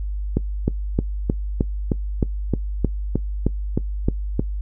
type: click train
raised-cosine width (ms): 3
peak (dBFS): -5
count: 14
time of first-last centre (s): 0.37-4.395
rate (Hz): 3.23
effects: noise-tail reverb RT60 0.1 s tail -20 dB re dry + added 50 Hz sine -23 dBFS peak until 4.61 s